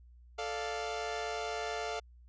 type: chord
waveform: sawtooth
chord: D minor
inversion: second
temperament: equal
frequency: 440 / 587.3 / 698.5 Hz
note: A4 / D5 / F5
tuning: 0 / 0 / 0 cents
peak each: -35 / -39 / -34 dBFS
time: 0.38-2 s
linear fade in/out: 10 ms
effects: added 60 Hz sine -54 dBFS peak until 2.28 s + resampled to 16000 Hz